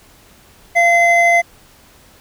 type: tone pair together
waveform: triangle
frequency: 688.8 / 2054 Hz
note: F5 / C7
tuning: -24 / -33 cents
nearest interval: octave + perfect fifth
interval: 1891 cents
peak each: -10 dBFS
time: 0.75-1.42 s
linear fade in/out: 20 ms
effects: pink hiss -47 dBFS RMS until 2.2 s